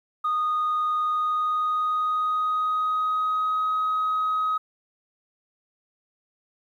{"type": "tone with pitch glide", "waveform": "sine", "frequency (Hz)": [1235, 1263.9], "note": ["D#6", "D#6"], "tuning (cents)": [-13, 27], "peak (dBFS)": -20, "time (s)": [0.24, 4.58], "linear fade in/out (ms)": 10, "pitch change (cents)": 40, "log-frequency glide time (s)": [1, 3.72], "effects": ["tanh soft clip ceiling -19 dBFS", "10-bit"]}